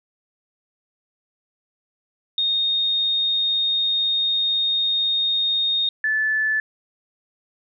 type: tone pair in turn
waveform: sine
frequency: 3698 / 1741.2 Hz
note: A#7 / A6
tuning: -15 / -19 cents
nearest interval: octave + minor second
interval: 1304 cents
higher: first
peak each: -18 dBFS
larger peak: neither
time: 2.38-5.89 / 6.04-6.6 s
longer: first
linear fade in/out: 2 ms
effects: none